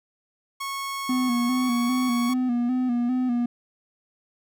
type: tone with pitch glide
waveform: sawtooth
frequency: 1100 to 1113.4 Hz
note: C#6 to C#6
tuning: -14 to +7 cents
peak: -25 dBFS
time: 0.6-2.34 s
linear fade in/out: 10 ms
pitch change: +21 cents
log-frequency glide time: 1.5-1.67 s
type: tone with vibrato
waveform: triangle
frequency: 246.9 Hz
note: B3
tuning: in tune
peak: -19 dBFS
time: 1.09-3.46 s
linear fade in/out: 5 ms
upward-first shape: square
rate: 2.5 Hz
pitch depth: 48 cents each way
effects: none